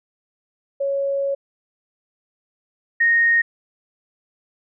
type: tone pair in turn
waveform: sine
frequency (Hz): 554.4 / 1858.3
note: C#5 / A#6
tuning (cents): 0 / -6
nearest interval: octave + major sixth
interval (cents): 2094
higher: second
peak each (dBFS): -19 / -13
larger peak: second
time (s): 0.8-1.35 / 3-3.42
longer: first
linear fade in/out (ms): 10
effects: none